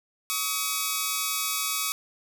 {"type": "tone pair together", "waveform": "5% pulse", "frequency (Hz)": [1133.5, 1270], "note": ["C#6", "D#6"], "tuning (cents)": [38, 35], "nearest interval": "major second", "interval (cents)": 197, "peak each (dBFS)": -17, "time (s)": [0.3, 1.92], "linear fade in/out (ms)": 0, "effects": []}